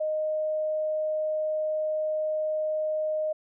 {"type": "tone", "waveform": "sine", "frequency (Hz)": 619, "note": "D#5", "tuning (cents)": -9, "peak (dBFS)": -25, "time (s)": [0, 3.33], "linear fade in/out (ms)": 10, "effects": []}